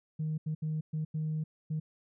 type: tone bursts at uneven times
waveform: sine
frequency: 155.56 Hz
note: D#3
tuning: in tune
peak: -29 dBFS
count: 6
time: 0.19-0.38 / 0.46-0.55 / 0.62-0.81 / 0.93-1.05 / 1.14-1.44 / 1.7-1.8 s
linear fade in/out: 10 ms
effects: tanh soft clip ceiling -27 dBFS